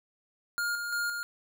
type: tone with tremolo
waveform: square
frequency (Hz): 1415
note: F6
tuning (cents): +22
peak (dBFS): -29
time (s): 0.58-1.23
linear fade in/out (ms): 0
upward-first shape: square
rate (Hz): 2.9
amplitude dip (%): 40
effects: none